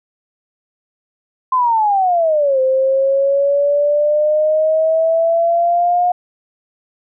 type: exponential two-way sweep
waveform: sine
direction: down then up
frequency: 1046.5 to 520 to 718 Hz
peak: -11 dBFS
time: 1.52-6.12 s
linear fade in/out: 5 ms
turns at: 2.6 s
effects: none